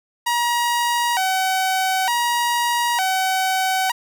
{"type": "tone with vibrato", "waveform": "sawtooth", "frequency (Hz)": 849, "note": "G#5", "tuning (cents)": 38, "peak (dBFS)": -14, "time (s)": [0.26, 3.92], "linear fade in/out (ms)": 10, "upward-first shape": "square", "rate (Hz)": 0.55, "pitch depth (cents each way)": 200, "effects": []}